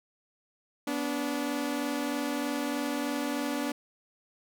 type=tone pair together; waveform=sawtooth; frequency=245.9 / 289.1 Hz; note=B3 / D4; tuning=-7 / -27 cents; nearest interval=minor third; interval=280 cents; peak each=-30 / -27 dBFS; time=0.87-3.72 s; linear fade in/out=5 ms; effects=none